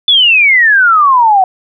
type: exponential sweep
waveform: sine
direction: down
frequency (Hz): 3520 to 733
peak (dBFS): -4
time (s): 0.08-1.44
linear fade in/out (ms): 2
effects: none